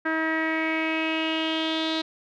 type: tone with low-pass filter sweep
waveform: sawtooth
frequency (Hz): 319.6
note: D#4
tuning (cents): +47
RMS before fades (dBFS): -26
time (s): 0.05-2.02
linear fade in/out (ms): 10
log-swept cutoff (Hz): 1700 to 3900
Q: 5.9
effects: none